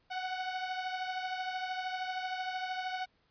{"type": "beating tone pair", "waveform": "sawtooth", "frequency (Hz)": [740, 753], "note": ["F#5", "F#5"], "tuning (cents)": [0, 30], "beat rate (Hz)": 13, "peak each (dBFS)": [-32, -37], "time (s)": [0.1, 3.06], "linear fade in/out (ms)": 20, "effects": ["pink hiss -72 dBFS RMS until 3.3 s", "resampled to 11025 Hz"]}